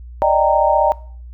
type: chord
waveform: sine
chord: Eb major seventh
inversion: third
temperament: equal with one note detuned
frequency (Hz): 587.3 / 622.3 / 784 / 924.3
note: D5 / Eb5 / G5 / Bb5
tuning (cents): 0 / 0 / 0 / -15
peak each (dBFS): -17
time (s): 0.22-0.92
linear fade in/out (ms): 0
effects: noise-tail reverb RT60 0.5 s tail -21 dB re dry + added 60 Hz sine -32 dBFS peak until 1.33 s